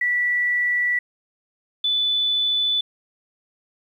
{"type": "tone pair in turn", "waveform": "sine", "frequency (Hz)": [1957, 3487], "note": ["B6", "A7"], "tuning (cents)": [-16, -16], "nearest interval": "minor seventh", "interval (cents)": 1000, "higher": "second", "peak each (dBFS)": -18, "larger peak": "neither", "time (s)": [[0.01, 0.99], [1.84, 2.81]], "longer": "first", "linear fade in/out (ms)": 5, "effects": ["9-bit"]}